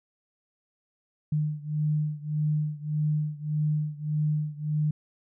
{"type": "beating tone pair", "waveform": "sine", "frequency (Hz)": [150.9, 152.6], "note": ["D3", "D#3"], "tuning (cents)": [47, -33], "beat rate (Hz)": 1.7, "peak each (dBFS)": [-27, -29], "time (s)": [1.32, 4.91], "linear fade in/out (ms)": 5, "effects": []}